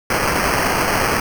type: noise with sample-and-hold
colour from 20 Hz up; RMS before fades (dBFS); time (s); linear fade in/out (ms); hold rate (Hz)
white; -18; 0.1-1.2; 2; 3675
effects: none